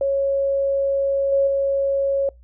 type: tone with level steps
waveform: sine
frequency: 551 Hz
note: C#5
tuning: 11 cents flat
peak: -17 / -14 / -17 dBFS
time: 0.01-2.29 s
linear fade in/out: 2 ms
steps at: 1.32 / 1.47 s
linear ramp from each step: 5 ms
effects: noise-tail reverb RT60 0.2 s tail -26 dB re dry + added 60 Hz sine -45 dBFS peak until 2.43 s